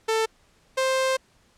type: tone pair in turn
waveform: sawtooth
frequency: 444 / 525 Hz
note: A4 / C5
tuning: +16 / +6 cents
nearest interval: minor third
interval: 290 cents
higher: second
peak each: -17 dBFS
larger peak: neither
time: 0.08-0.26 / 0.77-1.17 s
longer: second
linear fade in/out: 10 ms
effects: pink hiss -61 dBFS RMS until 1.57 s + low-pass 9000 Hz 12 dB/octave